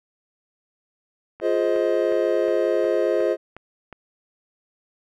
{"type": "click train", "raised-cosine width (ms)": 0.5, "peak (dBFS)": -24, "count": 8, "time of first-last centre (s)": [1.4, 3.927], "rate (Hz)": 2.77}
{"type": "chord", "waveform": "triangle", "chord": "F minor seventh", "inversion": "none", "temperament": "just", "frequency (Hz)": [349.2, 419.1, 523.8, 628.6], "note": ["F4", "Ab4", "C5", "Eb5"], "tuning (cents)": [0, 16, 2, 18], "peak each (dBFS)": -22, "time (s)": [1.41, 3.37], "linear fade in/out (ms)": 50}
{"effects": []}